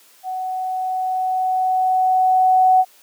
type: tone with level ramp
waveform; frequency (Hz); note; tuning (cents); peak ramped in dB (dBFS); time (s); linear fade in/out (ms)
sine; 746; F#5; +14; -23 to -9; 0.23-2.85; 50
effects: white hiss -51 dBFS RMS until 3.02 s + high-pass 300 Hz 12 dB/octave